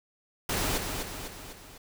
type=noise with echo; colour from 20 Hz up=pink; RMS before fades=-29 dBFS; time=0.49-0.78 s; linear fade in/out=5 ms; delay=250 ms; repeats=4; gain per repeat=-5 dB; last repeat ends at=1.78 s; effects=none